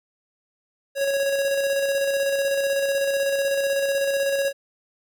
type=tone with tremolo; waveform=square; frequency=553 Hz; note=C#5; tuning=4 cents flat; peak=-20 dBFS; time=0.95-4.53 s; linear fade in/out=50 ms; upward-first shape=square; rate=16 Hz; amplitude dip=30%; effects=none